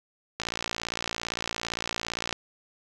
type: click train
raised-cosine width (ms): 0.2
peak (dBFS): -12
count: 112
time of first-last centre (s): 0.4-2.327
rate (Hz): 57.6
effects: none